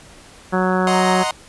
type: harmonic tone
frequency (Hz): 185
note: F#3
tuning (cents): 0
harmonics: 1 / 2 / 3 / 4 / 5 / 6 / 7 / 8 / 9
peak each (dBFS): -19 / -22 / -24 / -25 / -26 / -27 / -27 / -28 / -29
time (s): 0.52-1.24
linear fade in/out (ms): 20
type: chord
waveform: sawtooth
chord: C half-diminished seventh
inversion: first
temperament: equal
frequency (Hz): 622.3 / 740 / 932.3 / 1046.5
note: Eb5 / Gb5 / Bb5 / C6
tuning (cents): 0 / 0 / 0 / 0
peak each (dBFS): -21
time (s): 0.87-1.31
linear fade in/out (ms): 2
effects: pink hiss -44 dBFS RMS until 1.48 s + resampled to 24000 Hz